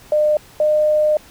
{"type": "tone pair in turn", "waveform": "sine", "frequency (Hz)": [604, 607.8], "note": ["D5", "D#5"], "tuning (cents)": [48, -41], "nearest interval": "unison", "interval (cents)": 11, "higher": "second", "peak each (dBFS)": -12, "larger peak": "neither", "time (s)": [[0.12, 0.37], [0.6, 1.17]], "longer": "second", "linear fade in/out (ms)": 2, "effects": ["pink hiss -45 dBFS RMS until 1.3 s"]}